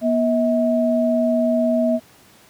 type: tone pair together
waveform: sine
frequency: 240.9 / 643 Hz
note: B3 / E5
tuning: -43 / -43 cents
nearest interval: octave + perfect fourth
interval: 1700 cents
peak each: -18 dBFS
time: 0.01-2 s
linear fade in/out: 50 ms
effects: pink hiss -50 dBFS RMS until 2.49 s + high-pass 100 Hz 12 dB/octave